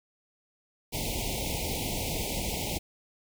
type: band-stop noise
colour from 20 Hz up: pink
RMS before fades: -32 dBFS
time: 0.92-2.79 s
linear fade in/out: 20 ms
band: 920 to 2100 Hz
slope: 96 dB/octave
effects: none

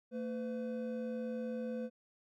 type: tone pair together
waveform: triangle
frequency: 226.3 / 505 Hz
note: A3 / B4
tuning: +49 / +39 cents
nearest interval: octave + major second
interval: 1390 cents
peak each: -37 / -38 dBFS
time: 0.11-1.9 s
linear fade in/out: 50 ms
effects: none

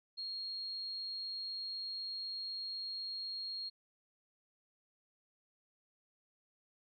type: tone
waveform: sine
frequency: 4264 Hz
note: C8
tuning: 32 cents sharp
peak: -39 dBFS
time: 0.17-3.7 s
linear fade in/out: 20 ms
effects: none

